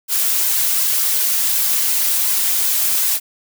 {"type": "noise with flanger", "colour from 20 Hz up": "blue", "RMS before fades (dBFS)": -17, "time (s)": [0.08, 3.2], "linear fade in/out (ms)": 50, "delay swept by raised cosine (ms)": [1.9, 4.4], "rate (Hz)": 2.7, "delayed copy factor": 0.6, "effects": []}